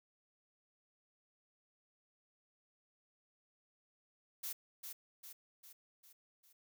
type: noise with echo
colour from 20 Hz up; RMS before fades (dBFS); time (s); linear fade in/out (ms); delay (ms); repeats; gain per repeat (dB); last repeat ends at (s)
blue; -42; 4.43-4.53; 10; 400; 5; -5; 6.53
effects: none